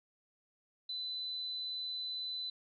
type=tone; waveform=sine; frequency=4009 Hz; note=B7; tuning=25 cents sharp; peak=-37 dBFS; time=0.89-2.5 s; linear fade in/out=5 ms; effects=none